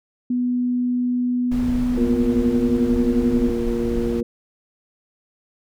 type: tone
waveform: sine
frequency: 246.9 Hz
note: B3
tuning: in tune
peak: -18 dBFS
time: 0.3-3.5 s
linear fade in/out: 5 ms
type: noise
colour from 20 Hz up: brown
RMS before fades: -28 dBFS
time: 1.51-4.21 s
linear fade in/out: 10 ms
type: harmonic tone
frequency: 117.8 Hz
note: A#2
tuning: 19 cents sharp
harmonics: 2 / 3 / 4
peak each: -23 / -25 / -26 dBFS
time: 1.97-4.23 s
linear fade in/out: 5 ms
effects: none